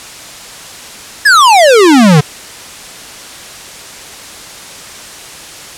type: exponential sweep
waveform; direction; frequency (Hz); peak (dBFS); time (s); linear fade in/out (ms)
square; down; 1764 to 140; -3; 1.25-2.21; 10
effects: white hiss -29 dBFS RMS until 5.77 s + low-pass 9000 Hz 12 dB/octave